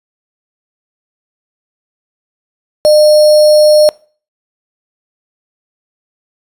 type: tone with sample-and-hold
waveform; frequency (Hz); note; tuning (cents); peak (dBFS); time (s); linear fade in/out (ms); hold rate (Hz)
sine; 606; D#5; -46; -3; 2.85-3.89; 0; 4900
effects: noise-tail reverb RT60 0.4 s tail -23 dB re dry + resampled to 32000 Hz